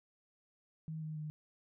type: tone with pitch steps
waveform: sine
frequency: 158.4 / 155.59 / 152.83 Hz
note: D#3 / D#3 / D#3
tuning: +31 / 0 / -31 cents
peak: -39 dBFS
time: 0.88-1.3 s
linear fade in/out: 0 ms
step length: 140 ms
effects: none